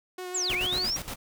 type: tone with vibrato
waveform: sawtooth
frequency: 364.2 Hz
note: F#4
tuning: 27 cents flat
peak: -31 dBFS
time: 0.18-0.86 s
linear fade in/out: 5 ms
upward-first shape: sine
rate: 7 Hz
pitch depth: 17 cents each way
type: linear two-way sweep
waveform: sine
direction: down then up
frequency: 7902 to 2093 to 5820 Hz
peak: -26 dBFS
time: 0.34-0.97 s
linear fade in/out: 10 ms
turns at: 0.54 s
type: noise with tremolo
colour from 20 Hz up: pink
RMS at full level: -35 dBFS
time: 0.49-1.16 s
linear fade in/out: 10 ms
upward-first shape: square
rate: 8.5 Hz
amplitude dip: 70%
effects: none